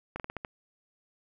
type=slowing click train; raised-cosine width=0.5 ms; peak=-21 dBFS; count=6; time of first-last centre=0.16-0.448 s; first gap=38 ms; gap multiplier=1.21; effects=none